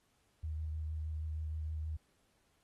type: tone with vibrato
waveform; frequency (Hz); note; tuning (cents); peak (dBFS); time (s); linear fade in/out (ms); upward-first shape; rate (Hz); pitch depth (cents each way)
sine; 78; D#2; +5; -36; 0.43-1.97; 10; sine; 6.4; 18
effects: pink hiss -75 dBFS RMS until 2.63 s + AAC 32 kbps